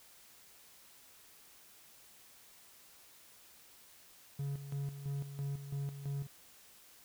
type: tone with tremolo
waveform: triangle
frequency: 140.2 Hz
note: C#3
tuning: 20 cents sharp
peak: -33 dBFS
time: 4.39-6.27 s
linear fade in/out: 5 ms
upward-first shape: square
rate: 3 Hz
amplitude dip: 65%
effects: white hiss -60 dBFS RMS until 7.04 s